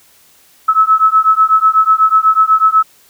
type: beating tone pair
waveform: sine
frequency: 1294 / 1302.1 Hz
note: E6 / E6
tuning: -32 / -22 cents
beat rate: 8.1 Hz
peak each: -10 dBFS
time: 0.68-2.83 s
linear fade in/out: 10 ms
effects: white hiss -48 dBFS RMS until 3.09 s